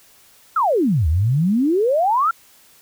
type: exponential two-way sweep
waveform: sine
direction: down then up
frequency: 1396.9 to 72.9 to 1396.9 Hz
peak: -14 dBFS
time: 0.56-2.31 s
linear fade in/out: 5 ms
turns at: 1.08 s
effects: white hiss -51 dBFS RMS until 2.81 s